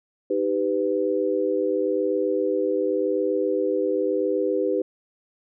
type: chord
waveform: sine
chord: Eb augmented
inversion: none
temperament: equal with one note detuned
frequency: 311.1 / 392 / 499.6 Hz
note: Eb4 / G4 / B4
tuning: 0 / 0 / +20 cents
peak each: -27 / -24 / -24 dBFS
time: 0.3-4.82 s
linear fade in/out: 5 ms
effects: none